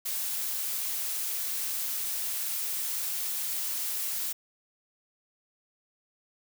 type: noise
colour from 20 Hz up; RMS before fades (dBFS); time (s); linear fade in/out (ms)
blue; -32; 0.05-4.33; 10
effects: none